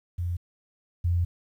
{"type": "tone pair in turn", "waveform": "sine", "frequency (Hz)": [87.31, 86.85], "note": ["F2", "F2"], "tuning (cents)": [0, -9], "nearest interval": "unison", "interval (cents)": 9, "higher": "first", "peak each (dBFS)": [-26, -21], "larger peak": "second", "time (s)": [[0.18, 0.37], [1.04, 1.25]], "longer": "second", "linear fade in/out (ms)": 10, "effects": ["10-bit"]}